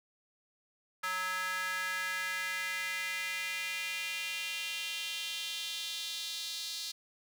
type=tone with high-pass filter sweep; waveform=square; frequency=185 Hz; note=F#3; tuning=in tune; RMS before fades=-37 dBFS; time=1.03-6.92 s; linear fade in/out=10 ms; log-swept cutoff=1400 to 4200 Hz; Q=3.2; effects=none